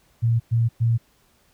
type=tone bursts; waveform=sine; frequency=115.8 Hz; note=A#2; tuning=11 cents flat; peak=-16 dBFS; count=3; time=0.22-0.98 s; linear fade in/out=20 ms; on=180 ms; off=110 ms; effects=pink hiss -61 dBFS RMS until 1.53 s